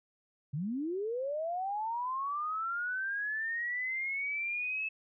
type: linear sweep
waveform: sine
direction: up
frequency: 130.81 to 2616 Hz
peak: -32 dBFS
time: 0.53-4.89 s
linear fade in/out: 10 ms
effects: none